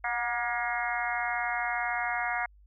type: harmonic tone with a mistuned harmonic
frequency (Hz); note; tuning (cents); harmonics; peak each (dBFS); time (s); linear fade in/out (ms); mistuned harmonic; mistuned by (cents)
237.8; A#3; +35; 3 / 4 / 5 / 6 / 7 / 8 / 9; -33 / -37 / -39 / -36 / -36 / -37 / -35; 0.04-2.46; 5; 3; +31
effects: added 50 Hz sine -54 dBFS peak until 2.66 s